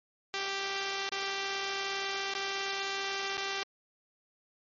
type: tone with dropouts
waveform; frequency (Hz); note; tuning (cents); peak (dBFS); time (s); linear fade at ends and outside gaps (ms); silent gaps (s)
5% pulse; 392.2; G4; +1; -21; 0.34-3.63; 0; 1.091-1.121 / 2.337-2.351 / 3.371-3.377
effects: MP3 32 kbps